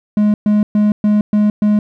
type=tone bursts; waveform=triangle; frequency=209.5 Hz; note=G#3; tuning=15 cents sharp; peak=-7 dBFS; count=6; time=0.17-1.79 s; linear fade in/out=2 ms; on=170 ms; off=120 ms; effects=none